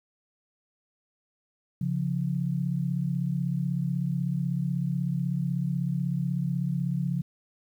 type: tone pair together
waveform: sine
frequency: 138.44 / 174.61 Hz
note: C#3 / F3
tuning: -2 / 0 cents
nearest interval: major third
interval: 402 cents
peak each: -28 dBFS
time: 1.81-7.22 s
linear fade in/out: 5 ms
effects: 10-bit